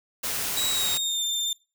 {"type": "noise", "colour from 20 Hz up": "white", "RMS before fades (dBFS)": -29, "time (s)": [0.23, 0.98], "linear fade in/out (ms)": 10}
{"type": "tone with pitch glide", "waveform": "30% pulse", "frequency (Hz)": [3851, 3593], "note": ["B7", "A7"], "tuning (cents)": [-44, 36], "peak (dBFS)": -22, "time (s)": [0.57, 1.53], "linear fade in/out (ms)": 2, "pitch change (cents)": -120, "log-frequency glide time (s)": [0.7, 1.22]}
{"effects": ["noise-tail reverb RT60 0.3 s tail -22 dB re dry"]}